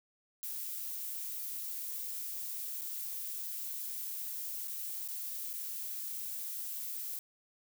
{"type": "noise with dropouts", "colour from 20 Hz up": "violet", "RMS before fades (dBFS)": -40, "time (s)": [0.43, 7.19], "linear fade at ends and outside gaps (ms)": 0, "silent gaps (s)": [[2.811, 2.817], [4.675, 4.681], [5.077, 5.086], [5.531, 5.537]], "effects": []}